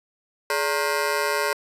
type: ring-modulated tone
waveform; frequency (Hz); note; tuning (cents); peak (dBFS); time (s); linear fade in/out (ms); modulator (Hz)
15% pulse; 500; B4; +21; -12; 0.5-1.53; 0; 77.7
effects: resampled to 32000 Hz + 9-bit